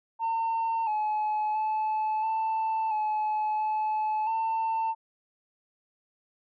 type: tone with pitch steps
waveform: sine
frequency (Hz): 907 / 853 / 865 / 885 / 856 / 861 / 896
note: A#5 / G#5 / A5 / A5 / A5 / A5 / A5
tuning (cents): -48 / +46 / -30 / +10 / -48 / -38 / +31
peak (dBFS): -23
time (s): 0.19-4.95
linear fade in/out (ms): 50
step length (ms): 680
effects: tanh soft clip ceiling -24 dBFS